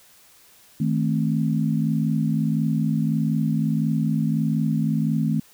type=chord; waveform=sine; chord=A diminished; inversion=second; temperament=just; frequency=158.4 / 220 / 264 Hz; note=Eb3 / A3 / C4; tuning=+31 / 0 / +16 cents; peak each=-22 / -23 / -27 dBFS; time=0.8-5.4 s; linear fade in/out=5 ms; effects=white hiss -53 dBFS RMS until 5.53 s